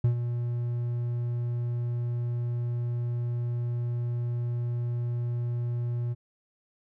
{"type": "tone with ADSR envelope", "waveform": "triangle", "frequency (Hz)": 120, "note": "B2", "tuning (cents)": -49, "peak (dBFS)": -16, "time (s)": [0.04, 6.15], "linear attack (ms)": 5, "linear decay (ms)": 100, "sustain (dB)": -9, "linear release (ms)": 30, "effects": []}